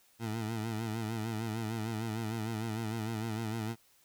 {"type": "tone with vibrato", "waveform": "20% pulse", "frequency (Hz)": 111.3, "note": "A2", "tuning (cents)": 20, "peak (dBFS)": -29, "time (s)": [0.19, 3.76], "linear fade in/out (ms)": 50, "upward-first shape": "sine", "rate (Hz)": 6.6, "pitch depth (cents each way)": 73, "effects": ["white hiss -66 dBFS RMS until 4.04 s"]}